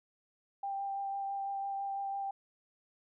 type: tone with vibrato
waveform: sine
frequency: 790 Hz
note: G5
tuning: 13 cents sharp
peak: -34 dBFS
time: 0.63-2.31 s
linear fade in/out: 5 ms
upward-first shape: sine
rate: 6 Hz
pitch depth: 12 cents each way
effects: none